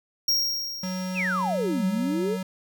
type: tone with exponential decay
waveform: square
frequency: 5588 Hz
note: F8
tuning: in tune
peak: -19 dBFS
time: 0.28-1.66 s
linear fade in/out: 5 ms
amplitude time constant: 300 ms
type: tone with pitch glide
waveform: square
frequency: 185 to 187.04 Hz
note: F#3 to F#3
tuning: 0 to +19 cents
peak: -29 dBFS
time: 0.83-2.43 s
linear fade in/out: 5 ms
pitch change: +19 cents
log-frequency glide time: 1.47-2.11 s
type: exponential two-way sweep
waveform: sine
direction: down then up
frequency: 2901 to 183.6 to 483.7 Hz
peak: -24 dBFS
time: 1.14-2.38 s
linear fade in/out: 50 ms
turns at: 1.86 s
effects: none